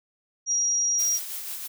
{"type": "tone", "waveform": "sine", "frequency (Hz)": 5710, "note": "F8", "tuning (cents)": 37, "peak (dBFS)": -21, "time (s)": [0.46, 1.2], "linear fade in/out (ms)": 50}
{"type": "noise with tremolo", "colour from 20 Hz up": "blue", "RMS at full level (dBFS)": -33, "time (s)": [0.98, 1.68], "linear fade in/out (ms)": 20, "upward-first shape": "sine", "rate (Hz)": 6.1, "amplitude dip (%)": 35}
{"effects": []}